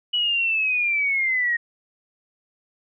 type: linear sweep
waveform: sine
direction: down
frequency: 2951 to 1864.7 Hz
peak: -19 dBFS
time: 0.13-1.57 s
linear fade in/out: 10 ms
effects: none